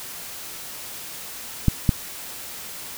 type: clicks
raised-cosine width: 5 ms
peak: -3 dBFS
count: 2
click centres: 1.683 / 1.892 s
effects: white hiss -36 dBFS RMS until 2.97 s